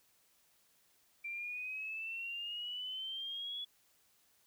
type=exponential sweep; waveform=sine; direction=up; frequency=2349 to 3400 Hz; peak=-39 dBFS; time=1.24-3.65 s; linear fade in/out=10 ms; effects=white hiss -71 dBFS RMS until 4.46 s